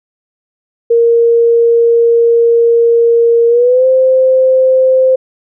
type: tone with pitch glide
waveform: sine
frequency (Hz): 466.2 to 520.3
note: A#4 to C5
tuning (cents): 0 to -10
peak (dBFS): -5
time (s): 0.9-5.16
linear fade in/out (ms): 10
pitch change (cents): +190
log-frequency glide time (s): 3.48-3.86
effects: none